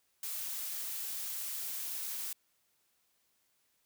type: noise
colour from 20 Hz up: blue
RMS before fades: -39 dBFS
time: 0.23-2.33 s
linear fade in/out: 2 ms
effects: white hiss -75 dBFS RMS until 3.85 s